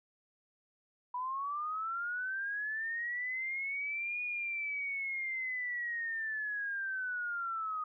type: linear two-way sweep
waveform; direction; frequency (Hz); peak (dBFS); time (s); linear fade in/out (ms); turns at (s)
sine; up then down; 977 to 2460 to 1239; -34; 1.14-7.84; 5; 4.22
effects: none